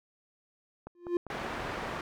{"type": "click train", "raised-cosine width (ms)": 1, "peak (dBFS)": -28, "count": 5, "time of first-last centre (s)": [0.87, 1.664], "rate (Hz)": 5.04}
{"type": "tone with exponential growth", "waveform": "triangle", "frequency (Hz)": 349.2, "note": "F4", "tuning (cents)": 0, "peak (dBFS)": -20, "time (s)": [0.95, 1.17], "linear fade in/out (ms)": 2, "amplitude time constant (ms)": 46}
{"type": "low-pass noise", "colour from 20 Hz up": "white", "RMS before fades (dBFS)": -37, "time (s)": [1.3, 2.01], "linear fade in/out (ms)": 2, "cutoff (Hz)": 1400, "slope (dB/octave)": 12}
{"effects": []}